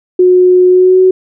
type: tone with pitch glide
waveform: sine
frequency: 364.1 to 372.6 Hz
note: F#4 to F#4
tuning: -28 to +12 cents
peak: -3 dBFS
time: 0.19-1.11 s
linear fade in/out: 5 ms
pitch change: +40 cents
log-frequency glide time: 0.68-1 s
effects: none